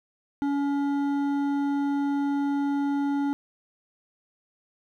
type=tone with hard clipping; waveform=sine; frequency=282.6 Hz; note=C#4; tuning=34 cents sharp; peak=-25 dBFS; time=0.42-3.33 s; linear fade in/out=0 ms; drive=9 dB; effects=none